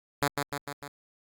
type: tone with echo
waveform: 5% pulse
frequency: 143.3 Hz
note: D3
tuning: 42 cents flat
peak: -12 dBFS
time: 0.22-0.28 s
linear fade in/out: 5 ms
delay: 150 ms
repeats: 4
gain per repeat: -4 dB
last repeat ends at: 0.88 s
effects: Opus 48 kbps